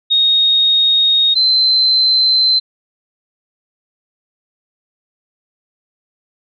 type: tone pair in turn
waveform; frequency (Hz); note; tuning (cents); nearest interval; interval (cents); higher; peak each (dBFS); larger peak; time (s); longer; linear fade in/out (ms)
sine; 3729 / 4083; A#7 / C8; 0 / -43; major second; 157; second; -9; neither; 0.1-1.35 / 1.35-2.6; neither; 20
effects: none